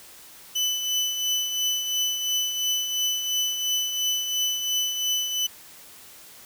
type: tone with tremolo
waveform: 30% pulse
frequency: 3000 Hz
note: F#7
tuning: 23 cents sharp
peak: -18 dBFS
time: 0.55-5.47 s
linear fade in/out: 10 ms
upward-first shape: triangle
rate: 2.9 Hz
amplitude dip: 55%
effects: white hiss -47 dBFS RMS until 6.45 s